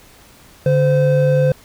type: tone pair together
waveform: triangle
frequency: 144.93 / 515 Hz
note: D3 / C5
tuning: -23 / -28 cents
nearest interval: octave + minor seventh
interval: 2195 cents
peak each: -12 dBFS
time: 0.66-1.52 s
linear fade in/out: 2 ms
effects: pink hiss -46 dBFS RMS until 1.64 s